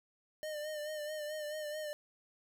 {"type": "tone with vibrato", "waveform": "square", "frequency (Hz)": 606, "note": "D#5", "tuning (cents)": -46, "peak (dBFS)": -39, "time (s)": [0.43, 1.93], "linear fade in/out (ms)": 0, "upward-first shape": "sine", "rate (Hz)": 4.6, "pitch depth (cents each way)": 42, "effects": []}